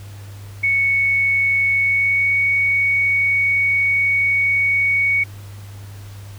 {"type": "tone with pitch glide", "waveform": "sine", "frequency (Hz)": [2217, 2232], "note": ["C#7", "C#7"], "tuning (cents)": [0, 11], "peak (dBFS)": -14, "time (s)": [0.63, 5.24], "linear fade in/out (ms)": 10, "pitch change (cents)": 11, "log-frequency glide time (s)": [1.79, 2.34], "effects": ["added 100 Hz sine -33 dBFS peak until 6.38 s", "pink hiss -45 dBFS RMS until 6.38 s"]}